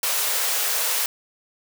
white high-pass noise, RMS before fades -23 dBFS, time 0.03-1.06 s, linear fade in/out 2 ms, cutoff 420 Hz, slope 96 dB/octave, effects none

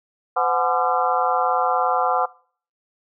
harmonic tone with a mistuned harmonic, 170.3 Hz, F3, 43 cents flat, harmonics 3 / 4 / 5 / 6 / 7 / 8, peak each -26 / -21 / -26 / -25 / -23 / -26 dBFS, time 0.36-2.26 s, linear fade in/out 10 ms, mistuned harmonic 4, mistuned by +130 cents, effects noise-tail reverb RT60 0.5 s tail -24 dB re dry

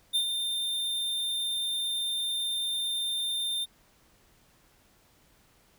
square tone with ADSR envelope, 3609 Hz, A7, 43 cents sharp, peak -23 dBFS, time 0.13-3.66 s, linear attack 25 ms, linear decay 87 ms, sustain -6 dB, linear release 30 ms, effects pink hiss -63 dBFS RMS until 5.78 s

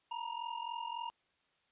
square ring-modulated tone, 941 Hz, A#5, 16 cents sharp, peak -36 dBFS, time 0.11-1.1 s, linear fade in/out 0 ms, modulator 21.8 Hz, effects white hiss -75 dBFS RMS until 1.71 s + resampled to 8000 Hz

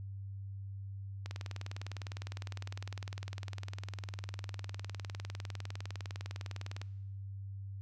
click train, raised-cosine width 0.2 ms, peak -26 dBFS, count 111, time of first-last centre 1.26-6.816 s, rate 19.8 Hz, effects noise-tail reverb RT60 1.0 s tail -21 dB re dry + added 98 Hz sine -41 dBFS peak until 7.81 s

